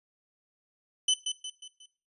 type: tone with echo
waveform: sawtooth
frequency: 3023 Hz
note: F#7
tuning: 36 cents sharp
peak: -18 dBFS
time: 1.08-1.14 s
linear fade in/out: 5 ms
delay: 180 ms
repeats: 4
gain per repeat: -7 dB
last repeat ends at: 1.86 s
effects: noise-tail reverb RT60 0.4 s tail -19 dB re dry + resampled to 24000 Hz